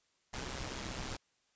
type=noise with amplitude modulation; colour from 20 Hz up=pink; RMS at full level=-38 dBFS; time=0.33-1.17 s; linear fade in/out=10 ms; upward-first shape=sine; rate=131 Hz; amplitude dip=70%; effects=white hiss -75 dBFS RMS until 1.55 s + resampled to 16000 Hz